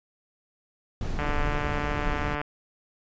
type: noise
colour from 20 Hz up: brown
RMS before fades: -29 dBFS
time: 1.01-2.35 s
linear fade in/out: 2 ms
type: click train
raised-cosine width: 0.5 ms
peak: -15 dBFS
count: 181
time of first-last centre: 1.19-2.414 s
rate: 147 Hz
effects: resampled to 16000 Hz